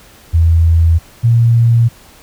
sine tone pair in turn, 82.6 / 116.81 Hz, E2 / A#2, +4 / +4 cents, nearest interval tritone, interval 600 cents, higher second, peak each -6 dBFS, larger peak neither, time 0.33-0.99 / 1.23-1.89 s, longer neither, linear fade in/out 20 ms, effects pink hiss -42 dBFS RMS until 2.22 s

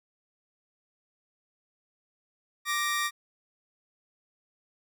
sawtooth tone pair together, 1177 / 1868.4 Hz, D6 / A#6, +3 / +3 cents, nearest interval minor sixth, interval 800 cents, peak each -26 dBFS, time 2.65-3.11 s, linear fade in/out 50 ms, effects none

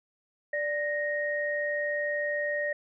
sine tone pair together, 588 / 1866.8 Hz, D5 / A#6, +2 / +2 cents, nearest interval octave + minor sixth, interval 2000 cents, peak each -30 / -30 dBFS, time 0.53-2.73 s, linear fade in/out 5 ms, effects none

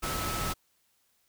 sine tone in noise, 1300 Hz, E6, 24 cents flat, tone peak -36 dBFS, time 0.02-0.54 s, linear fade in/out 20 ms, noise pink, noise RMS -33 dBFS, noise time 0.02-0.54 s, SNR -6 dB, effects white hiss -71 dBFS RMS until 1.28 s

